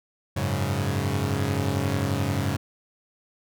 sawtooth chord, F# suspended second, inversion none, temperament equal, 92.5 / 103.83 / 138.59 Hz, F#2 / G#2 / C#3, 0 / 0 / 0 cents, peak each -24 dBFS, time 0.36-2.57 s, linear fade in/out 10 ms, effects none

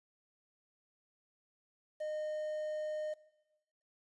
triangle tone with quantisation, 613 Hz, D#5, 26 cents flat, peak -34 dBFS, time 2-3.14 s, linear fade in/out 10 ms, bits 10, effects noise-tail reverb RT60 1.0 s tail -19 dB re dry + resampled to 24000 Hz

